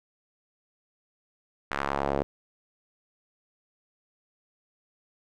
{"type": "tone with band-pass filter sweep", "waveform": "sawtooth", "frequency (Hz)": 69.8, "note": "C#2", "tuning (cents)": 13, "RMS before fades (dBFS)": -29, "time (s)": [1.71, 2.23], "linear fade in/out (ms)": 0, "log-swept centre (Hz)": [1600, 500], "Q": 1.5, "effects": []}